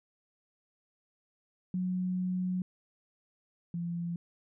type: tone pair in turn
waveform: sine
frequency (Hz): 183 / 171.38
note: F#3 / F3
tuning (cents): -19 / -32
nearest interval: minor second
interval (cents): 113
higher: first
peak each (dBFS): -29 / -32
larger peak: first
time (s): 1.74-2.62 / 3.74-4.16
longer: first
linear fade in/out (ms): 2
effects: none